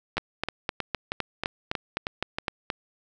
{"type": "two click trains", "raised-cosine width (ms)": 0.3, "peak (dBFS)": [-12, -10], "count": [9, 10], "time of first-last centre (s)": [[0.17, 2.702], [0.18, 2.482]], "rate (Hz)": [3.16, 3.91], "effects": []}